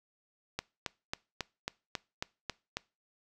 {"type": "click train", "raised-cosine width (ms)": 0.2, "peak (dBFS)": -16, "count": 9, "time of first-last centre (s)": [0.59, 2.77], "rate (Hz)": 3.67, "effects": ["noise-tail reverb RT60 0.3 s tail -23 dB re dry"]}